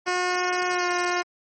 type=tone with pitch glide; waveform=10% pulse; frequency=360.9 to 355.3 Hz; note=F#4 to F4; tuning=-43 to +30 cents; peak=-14 dBFS; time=0.06-1.23 s; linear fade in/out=20 ms; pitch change=-27 cents; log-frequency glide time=0.7-0.87 s; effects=MP3 32 kbps